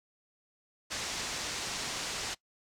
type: low-pass noise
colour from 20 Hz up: white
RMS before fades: -37 dBFS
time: 0.9-2.35 s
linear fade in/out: 20 ms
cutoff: 7100 Hz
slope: 24 dB/octave
effects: noise-tail reverb RT60 0.1 s tail -21 dB re dry